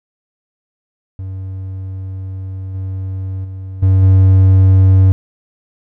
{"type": "tone with level steps", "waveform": "triangle", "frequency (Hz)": 94.9, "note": "F#2", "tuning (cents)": 44, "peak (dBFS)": [-20, -17, -22, -5, -3], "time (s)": [1.19, 5.12], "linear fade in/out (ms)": 0, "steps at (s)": [2.74, 3.44, 3.82, 4.02], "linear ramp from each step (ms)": 10, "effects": []}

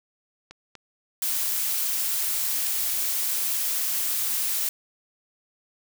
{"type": "clicks", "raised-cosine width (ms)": 0.2, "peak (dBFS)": -25, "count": 2, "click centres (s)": [0.51, 0.753]}
{"type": "noise", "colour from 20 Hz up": "blue", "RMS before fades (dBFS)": -26, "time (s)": [1.22, 4.69], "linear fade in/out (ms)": 2}
{"effects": []}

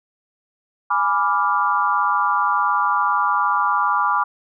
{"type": "chord", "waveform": "sine", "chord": "G# diminished seventh", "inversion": "none", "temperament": "equal", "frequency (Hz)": [830.6, 987.8, 1174.7, 1396.9], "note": ["G#5", "B5", "D6", "F6"], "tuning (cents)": [0, 0, 0, 0], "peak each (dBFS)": [-24, -21, -19, -24], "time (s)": [0.9, 4.24], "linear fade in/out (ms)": 10, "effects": []}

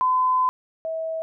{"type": "tone pair in turn", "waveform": "sine", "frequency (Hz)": [1018, 646.4], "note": ["C6", "E5"], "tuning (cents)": [-48, -34], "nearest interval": "minor sixth", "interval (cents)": 786, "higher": "first", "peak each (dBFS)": [-17, -25], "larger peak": "first", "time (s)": [[0.01, 0.49], [0.85, 1.22]], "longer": "first", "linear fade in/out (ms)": 0, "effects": []}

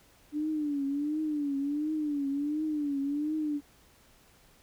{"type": "tone with vibrato", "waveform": "sine", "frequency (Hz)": 293.3, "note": "D4", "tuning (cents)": -2, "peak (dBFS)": -28, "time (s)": [0.32, 3.61], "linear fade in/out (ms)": 50, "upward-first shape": "triangle", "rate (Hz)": 1.4, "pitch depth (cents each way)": 120, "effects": ["pink hiss -61 dBFS RMS until 4.62 s"]}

